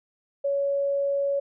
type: tone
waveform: sine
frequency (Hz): 560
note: C#5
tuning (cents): +18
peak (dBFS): -22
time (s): 0.44-1.4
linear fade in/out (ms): 10
effects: none